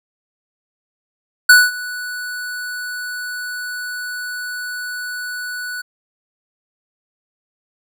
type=tone with ADSR envelope; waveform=square; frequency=1480 Hz; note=F#6; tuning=in tune; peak=-4 dBFS; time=1.49-5.82 s; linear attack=7 ms; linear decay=210 ms; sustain=-21 dB; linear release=12 ms; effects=none